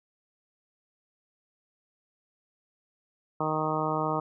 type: harmonic tone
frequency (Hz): 155.56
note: D#3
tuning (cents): 0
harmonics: 1 / 2 / 3 / 4 / 5 / 6 / 7 / 8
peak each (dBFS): -34 / -34 / -34 / -34 / -34 / -34 / -34 / -34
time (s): 3.4-4.2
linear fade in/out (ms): 5
effects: none